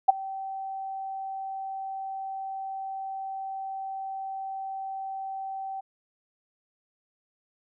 sine tone with ADSR envelope, 773 Hz, G5, 24 cents flat, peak -10 dBFS, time 0.08-5.81 s, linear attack 13 ms, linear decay 15 ms, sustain -22 dB, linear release 14 ms, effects none

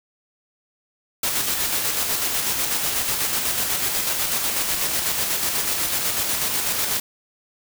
white noise with tremolo, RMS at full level -22 dBFS, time 1.23-7 s, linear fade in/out 5 ms, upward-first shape square, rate 8.1 Hz, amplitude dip 30%, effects none

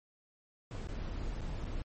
brown noise with dropouts, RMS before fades -38 dBFS, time 0.71-1.82 s, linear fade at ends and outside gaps 1 ms, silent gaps 0.872-0.886 / 1.409-1.415 / 1.645-1.649 s, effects MP3 32 kbps

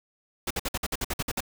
pink noise bursts, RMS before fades -29 dBFS, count 11, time 0.47-1.406 s, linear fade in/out 5 ms, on 36 ms, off 54 ms, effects none

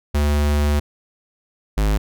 square tone pair in turn, 73.42 / 51.92 Hz, D2 / G#1, 0 / 0 cents, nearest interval tritone, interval 600 cents, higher first, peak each -16 dBFS, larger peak neither, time 0.14-0.8 / 1.77-1.98 s, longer first, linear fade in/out 10 ms, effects none

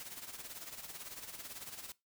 white noise with tremolo, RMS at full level -45 dBFS, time 0-1.92 s, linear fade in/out 0 ms, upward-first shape sine, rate 18 Hz, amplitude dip 65%, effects noise-tail reverb RT60 0.2 s tail -20 dB re dry

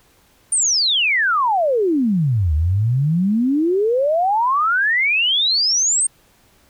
sine exponential two-way sweep, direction down then up, 9300 to 73.42 to 8780 Hz, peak -14 dBFS, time 0.52-6.07 s, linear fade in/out 5 ms, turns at 2.54 s, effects pink hiss -55 dBFS RMS until 6.69 s

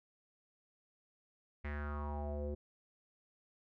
square tone with low-pass filter sweep, 73.42 Hz, D2, in tune, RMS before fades -40 dBFS, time 1.64-2.55 s, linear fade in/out 10 ms, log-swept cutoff 2100 to 430 Hz, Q 5.1, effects none

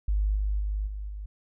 sine tone with level steps, 51 Hz, G#1, 31 cents flat, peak -22 / -24 / -26 / -32 / -34 dBFS, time 0.08-1.26 s, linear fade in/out 5 ms, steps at 0.35 / 0.59 / 0.86 / 1.08 s, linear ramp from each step 20 ms, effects none

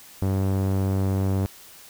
sawtooth tone with low-pass filter, 96.3 Hz, G2, 30 cents flat, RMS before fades -23 dBFS, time 0.22-1.46 s, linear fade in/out 0 ms, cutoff 840 Hz, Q 0.53, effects white hiss -47 dBFS RMS until 1.89 s

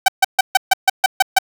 sawtooth tone bursts, 765 Hz, G5, 42 cents flat, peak -4 dBFS, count 9, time 0.06-1.387 s, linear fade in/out 5 ms, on 23 ms, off 140 ms, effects none

